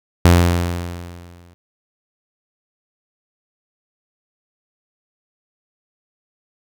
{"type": "tone with exponential decay", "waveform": "sawtooth", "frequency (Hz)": 87, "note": "F2", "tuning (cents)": -6, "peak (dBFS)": -3, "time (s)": [0.25, 1.54], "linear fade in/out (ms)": 0, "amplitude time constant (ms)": 280, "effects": []}